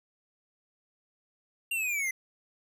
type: linear sweep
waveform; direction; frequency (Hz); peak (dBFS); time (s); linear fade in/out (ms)
square; down; 2794 to 2031; -29; 1.71-2.11; 5
effects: none